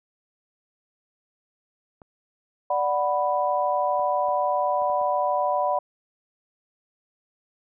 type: clicks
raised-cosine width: 1 ms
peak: -32 dBFS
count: 6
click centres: 2.018 / 3.995 / 4.286 / 4.82 / 4.899 / 5.014 s
type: chord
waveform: sine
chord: B minor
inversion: first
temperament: equal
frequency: 587.3 / 740 / 987.8 Hz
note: D5 / F#5 / B5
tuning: 0 / 0 / 0 cents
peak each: -25 dBFS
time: 2.7-5.79 s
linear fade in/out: 5 ms
effects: none